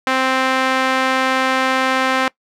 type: tone with band-pass filter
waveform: sawtooth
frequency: 261.6 Hz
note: C4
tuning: in tune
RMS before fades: -17 dBFS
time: 0.07-2.28 s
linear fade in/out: 2 ms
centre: 1600 Hz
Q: 0.87
effects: noise-tail reverb RT60 0.1 s tail -22 dB re dry